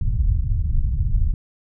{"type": "low-pass noise", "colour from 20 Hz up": "pink", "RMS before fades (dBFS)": -19, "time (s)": [0.01, 1.34], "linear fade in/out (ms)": 2, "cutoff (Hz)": 110, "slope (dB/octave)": 24, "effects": []}